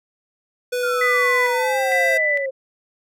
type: tone with pitch glide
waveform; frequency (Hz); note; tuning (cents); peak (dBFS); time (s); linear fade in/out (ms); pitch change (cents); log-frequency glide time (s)
square; 493.9 to 529.3; B4 to C5; 0 to +20; -21; 0.72-2.18; 10; +120; 1.52-1.8
type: exponential sweep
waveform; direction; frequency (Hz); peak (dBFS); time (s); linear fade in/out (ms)
sine; down; 1438 to 523.3; -22; 0.82-2.51; 20
type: tone with tremolo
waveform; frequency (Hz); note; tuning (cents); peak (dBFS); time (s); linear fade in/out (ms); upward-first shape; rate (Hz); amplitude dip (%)
sine; 1989; B6; +12; -17; 1.01-2.46; 5; square; 1.1; 60
effects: none